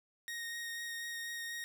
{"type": "tone with vibrato", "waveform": "sawtooth", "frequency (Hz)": 1864.7, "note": "A#6", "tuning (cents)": 0, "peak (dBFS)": -36, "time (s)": [0.28, 1.64], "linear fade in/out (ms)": 0, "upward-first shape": "sine", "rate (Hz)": 4.1, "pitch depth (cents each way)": 10, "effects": []}